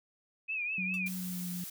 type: tone with vibrato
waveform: sine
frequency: 2514 Hz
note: D#7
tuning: 17 cents sharp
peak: -32 dBFS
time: 0.48-1.09 s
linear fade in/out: 20 ms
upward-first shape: triangle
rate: 4.8 Hz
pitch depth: 110 cents each way
type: tone with pitch glide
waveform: sine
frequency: 185.8 to 178.13 Hz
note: F#3 to F3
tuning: +7 to +35 cents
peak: -36 dBFS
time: 0.78-1.64 s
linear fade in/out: 2 ms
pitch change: -72 cents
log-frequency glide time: 1.08-1.48 s
type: tone with exponential decay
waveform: 5% pulse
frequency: 1169 Hz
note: D6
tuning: 8 cents flat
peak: -33 dBFS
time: 0.94-1.05 s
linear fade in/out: 0 ms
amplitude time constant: 22 ms
type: noise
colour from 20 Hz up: blue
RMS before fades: -43 dBFS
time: 1.06-1.7 s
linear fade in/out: 5 ms
effects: none